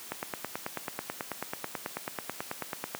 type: click train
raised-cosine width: 0.5 ms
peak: -17 dBFS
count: 27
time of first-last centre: 0.12-2.949 s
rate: 9.19 Hz
effects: white hiss -45 dBFS RMS until 2.99 s + high-pass 150 Hz 12 dB/octave